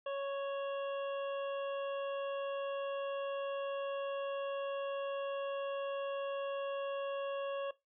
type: harmonic tone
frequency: 554.4 Hz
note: C#5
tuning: in tune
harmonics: 1 / 2 / 3 / 5 / 6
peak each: -36 / -44 / -51 / -50 / -55 dBFS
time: 0.06-7.71 s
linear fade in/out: 5 ms
effects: noise-tail reverb RT60 0.2 s tail -19 dB re dry